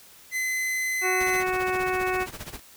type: tone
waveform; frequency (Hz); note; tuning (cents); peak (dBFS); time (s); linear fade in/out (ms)
45% pulse; 2038; C7; -46; -25; 0.31-1.44; 50
type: harmonic tone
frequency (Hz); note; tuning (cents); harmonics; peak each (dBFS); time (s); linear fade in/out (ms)
370; F#4; 0; 1 / 2 / 3 / 4 / 5 / 6 / 7; -27 / -30 / -32 / -33 / -34 / -35 / -35; 1.01-2.27; 50
type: noise with tremolo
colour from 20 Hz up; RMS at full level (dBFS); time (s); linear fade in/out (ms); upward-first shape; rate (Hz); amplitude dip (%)
pink; -36; 1.2-2.6; 5; sine; 15; 85
effects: white hiss -51 dBFS RMS until 2.76 s